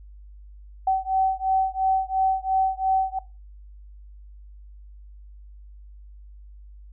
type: beating tone pair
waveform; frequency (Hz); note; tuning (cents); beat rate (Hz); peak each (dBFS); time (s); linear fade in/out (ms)
sine; 762 / 764.9; G5 / G5; -49 / -43; 2.9; -23; 0.87-3.19; 5
effects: noise-tail reverb RT60 0.3 s tail -20 dB re dry + added 50 Hz sine -42 dBFS peak until 6.92 s